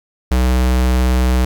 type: tone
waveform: square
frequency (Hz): 63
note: B1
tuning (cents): +35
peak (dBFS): -12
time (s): 0.31-1.45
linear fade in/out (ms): 5
effects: 8-bit